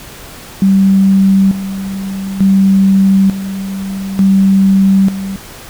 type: tone with tremolo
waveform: sine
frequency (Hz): 193.8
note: G3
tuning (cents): -20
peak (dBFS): -5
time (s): 0.62-5.36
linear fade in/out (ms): 2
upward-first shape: square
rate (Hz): 0.56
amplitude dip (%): 75
effects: pink hiss -32 dBFS RMS until 5.69 s